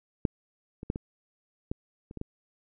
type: clicks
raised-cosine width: 3 ms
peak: -11 / -26 / -15 / -21 / -18 / -30 / -25 / -21 dBFS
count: 8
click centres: 0.252 / 0.831 / 0.901 / 0.959 / 1.715 / 2.111 / 2.173 / 2.214 s
effects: none